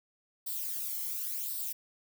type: noise with flanger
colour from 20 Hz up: violet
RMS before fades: -36 dBFS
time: 0.46-1.73 s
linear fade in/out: 10 ms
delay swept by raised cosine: 0.22 to 0.96 ms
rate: 0.92 Hz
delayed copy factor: +0.6
effects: none